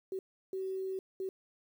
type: tone bursts at uneven times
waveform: sine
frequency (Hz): 380.2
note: F#4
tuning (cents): +47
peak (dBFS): -34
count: 3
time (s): 0.12-0.19 / 0.53-0.99 / 1.2-1.29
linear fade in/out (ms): 2
effects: 10-bit